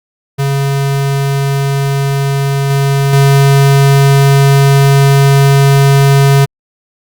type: tone with level steps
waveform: square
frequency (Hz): 138.59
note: C#3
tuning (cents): 0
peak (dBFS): -11 / -9 / -5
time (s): 0.38-6.46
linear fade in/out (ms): 20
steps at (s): 2.7 / 3.13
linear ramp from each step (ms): 2
effects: Opus 48 kbps